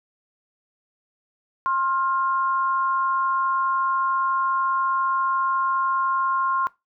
sine tone pair together, 1062.6 / 1396.9 Hz, C6 / F6, +26 / 0 cents, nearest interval perfect fourth, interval 474 cents, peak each -20 / -28 dBFS, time 1.66-6.67 s, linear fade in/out 0 ms, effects noise-tail reverb RT60 0.2 s tail -19 dB re dry

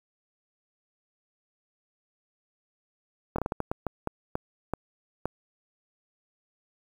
slowing click train, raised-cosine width 1 ms, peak -14 dBFS, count 12, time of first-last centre 3.36-5.256 s, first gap 24 ms, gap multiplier 1.36, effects 8-bit

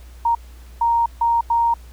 sine tone bursts at uneven times, 932.3 Hz, A#5, in tune, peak -14 dBFS, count 4, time 0.25-0.35 / 0.81-1.06 / 1.21-1.41 / 1.5-1.74 s, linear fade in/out 5 ms, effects added 60 Hz sine -38 dBFS peak until 1.92 s + pink hiss -51 dBFS RMS until 1.92 s

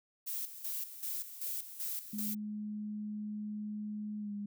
violet noise with tremolo, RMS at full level -38 dBFS, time 0.26-2.35 s, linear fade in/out 20 ms, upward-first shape square, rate 2.6 Hz, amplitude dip 70%
sine tone with pitch glide, 210.6 to 204.6 Hz, G#3 to G#3, +24 to -26 cents, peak -37 dBFS, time 2.13-4.46 s, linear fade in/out 5 ms, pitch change -50 cents, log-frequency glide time 4.19-4.32 s
effects none

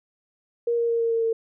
sine tone with pitch steps, 470.9 / 467.4 / 463.9 / 460.4 / 457 / 453.5 Hz, A#4 / A#4 / A#4 / A#4 / A#4 / A#4, +18 / +5 / -8 / -22 / -34 / -48 cents, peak -20 dBFS, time 0.67-1.33 s, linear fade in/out 5 ms, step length 110 ms, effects none

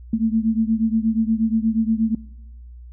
sine beating tone pair, 220 / 228.4 Hz, A3 / A#3, 0 / -35 cents, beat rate 8.4 Hz, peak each -20 / -20 dBFS, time 0.13-2.15 s, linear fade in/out 5 ms, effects noise-tail reverb RT60 0.9 s tail -21 dB re dry + added 60 Hz sine -37 dBFS peak until 2.92 s

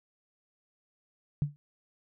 sine tone with exponential decay, 145.5 Hz, D3, 16 cents flat, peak -21 dBFS, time 1.42-1.56 s, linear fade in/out 0 ms, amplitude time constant 30 ms, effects none

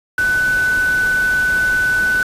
sine tone in noise, 1498 Hz, F#6, 21 cents sharp, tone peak -13 dBFS, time 0.18-2.23 s, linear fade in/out 2 ms, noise pink, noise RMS -29 dBFS, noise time 0.18-2.23 s, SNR +13 dB, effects resampled to 32000 Hz

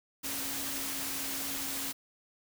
sine tone in noise, 274.1 Hz, C#4, 19 cents flat, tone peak -45 dBFS, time 0.23-1.93 s, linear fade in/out 20 ms, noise white, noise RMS -36 dBFS, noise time 0.23-1.93 s, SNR -12 dB, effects none

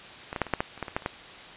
clicks, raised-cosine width 0.5 ms, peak -18 / -15 / -8 / -23 / -8 / -10 / -29 / -15 / -21 / -11 / -29 / -12 dBFS, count 12, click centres 0.329 / 0.362 / 0.417 / 0.467 / 0.537 / 0.605 / 0.777 / 0.827 / 0.882 / 0.965 / 1.022 / 1.061 s, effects white hiss -44 dBFS RMS until 1.56 s + resampled to 8000 Hz

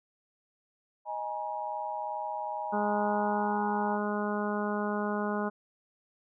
sine chord, D# suspended fourth, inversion none, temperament equal with one note detuned, 622.3 / 830.6 / 953 Hz, D#5 / G#5 / A#5, 0 / 0 / +38 cents, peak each -39 / -35 / -37 dBFS, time 1.05-3.99 s, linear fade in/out 50 ms
harmonic tone, 207.7 Hz, G#3, in tune, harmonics 1 / 2 / 3 / 4 / 5 / 6 / 7, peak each -32 / -35 / -37 / -38 / -39 / -40 / -40 dBFS, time 2.72-5.5 s, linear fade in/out 20 ms
effects none

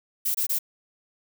violet noise bursts, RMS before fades -25 dBFS, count 3, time 0.25-0.589 s, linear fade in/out 10 ms, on 97 ms, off 24 ms, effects none

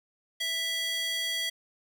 square tone with high-pass filter, 659.3 Hz, E5, in tune, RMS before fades -31 dBFS, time 0.4-1.5 s, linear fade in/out 10 ms, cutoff 2700 Hz, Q 5.3, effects 11-bit

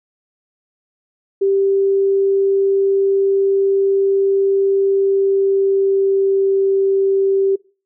sine tone with pitch glide, 392 to 389.7 Hz, G4 to G4, 0 to -10 cents, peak -12 dBFS, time 1.41-7.56 s, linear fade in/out 10 ms, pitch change -10 cents, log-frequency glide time 4.86-6.55 s, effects noise-tail reverb RT60 0.4 s tail -24 dB re dry

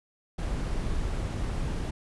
brown noise, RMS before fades -30 dBFS, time 0.38-1.91 s, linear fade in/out 10 ms, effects resampled to 24000 Hz

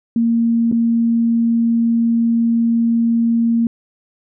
sine tone with dropouts, 231.4 Hz, A#3, 13 cents flat, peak -12 dBFS, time 0.16-3.67 s, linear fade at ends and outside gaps 2 ms, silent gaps 0.715-0.724 s, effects none

